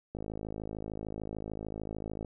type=click train; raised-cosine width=2 ms; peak=-25 dBFS; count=113; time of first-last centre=0.15-2.247 s; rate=53.4 Hz; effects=none